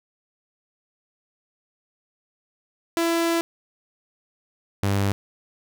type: tone pair in turn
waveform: sawtooth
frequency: 334.8 / 99.54 Hz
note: E4 / G2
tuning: +27 / +27 cents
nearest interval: octave + major sixth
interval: 2100 cents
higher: first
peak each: -16 / -16 dBFS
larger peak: neither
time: 2.97-3.41 / 4.83-5.12 s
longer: first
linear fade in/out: 0 ms
effects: none